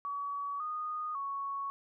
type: tone with pitch steps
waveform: sine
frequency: 1134 / 1233 / 1110 Hz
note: C#6 / D#6 / C#6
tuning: +39 / -16 / +2 cents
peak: -34 dBFS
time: 0.05-1.7 s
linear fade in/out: 0 ms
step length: 550 ms
effects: none